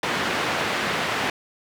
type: band-pass noise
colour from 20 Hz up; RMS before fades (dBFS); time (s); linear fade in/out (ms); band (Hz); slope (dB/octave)
white; -25; 0.03-1.3; 2; 120 to 2200; 12
effects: none